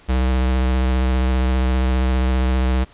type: tone with vibrato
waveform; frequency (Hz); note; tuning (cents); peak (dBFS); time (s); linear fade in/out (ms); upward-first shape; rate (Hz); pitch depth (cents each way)
square; 64; C2; -38; -16; 0.08-2.85; 20; sine; 15; 25
effects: pink hiss -49 dBFS RMS until 2.93 s + resampled to 8000 Hz